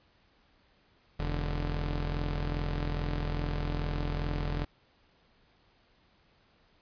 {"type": "tone pair together", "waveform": "sawtooth", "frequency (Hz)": [42.43, 146.83], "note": ["F1", "D3"], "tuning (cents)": [-49, 0], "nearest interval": "octave + major sixth", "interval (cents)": 2149, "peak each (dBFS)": [-27, -32], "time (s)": [1.19, 4.65], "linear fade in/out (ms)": 10, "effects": ["pink hiss -66 dBFS RMS until 6.81 s", "resampled to 11025 Hz"]}